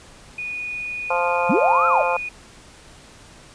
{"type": "tone", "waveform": "sine", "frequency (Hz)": 2465, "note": "D#7", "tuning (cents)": -17, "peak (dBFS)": -26, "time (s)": [0.38, 2.29], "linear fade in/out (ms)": 5}
{"type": "harmonic tone", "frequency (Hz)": 174.61, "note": "F3", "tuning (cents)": 0, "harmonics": [3, 4, 5, 6, 7, 8], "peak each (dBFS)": [-23, -27, -23, -26, -31, -31], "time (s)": [1.1, 2.17], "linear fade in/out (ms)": 5}
{"type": "linear two-way sweep", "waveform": "sine", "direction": "up then down", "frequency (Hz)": [150.9, 1396.9, 497.6], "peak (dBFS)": -16, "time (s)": [1.49, 2.03], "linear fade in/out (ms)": 10, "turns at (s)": 1.87}
{"effects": ["pink hiss -46 dBFS RMS until 3.54 s", "resampled to 22050 Hz"]}